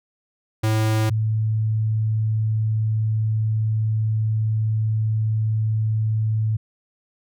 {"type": "tone pair in turn", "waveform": ["square", "sine"], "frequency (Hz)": [109.4, 109.4], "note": ["A2", "A2"], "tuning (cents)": [-9, -9], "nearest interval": "unison", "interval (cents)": 0, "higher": "neither", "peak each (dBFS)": -18, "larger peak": "neither", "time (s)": [[0.63, 1.1], [1.1, 6.57]], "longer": "second", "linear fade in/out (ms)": 10, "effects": []}